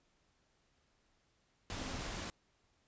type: tone in noise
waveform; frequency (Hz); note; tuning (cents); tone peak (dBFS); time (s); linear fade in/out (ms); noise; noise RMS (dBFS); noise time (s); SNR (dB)
sine; 261.6; C4; 0; -50; 1.77-1.97; 0; pink; -42; 1.7-2.3; -11
effects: pink hiss -75 dBFS RMS until 2.87 s + resampled to 16000 Hz